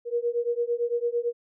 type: beating tone pair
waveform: sine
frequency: 471.1 / 480 Hz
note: A#4 / B4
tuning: +18 / -49 cents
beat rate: 8.9 Hz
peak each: -27 / -27 dBFS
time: 0.05-1.33 s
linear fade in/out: 50 ms
effects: none